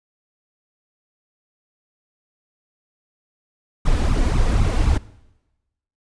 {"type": "noise with flanger", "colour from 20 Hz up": "brown", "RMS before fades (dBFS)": -17, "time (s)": [3.85, 4.98], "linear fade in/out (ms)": 10, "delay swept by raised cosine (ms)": [0.77, 4.17], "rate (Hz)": 3.9, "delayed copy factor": 0.8, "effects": ["noise-tail reverb RT60 1.0 s tail -20 dB re dry", "resampled to 22050 Hz"]}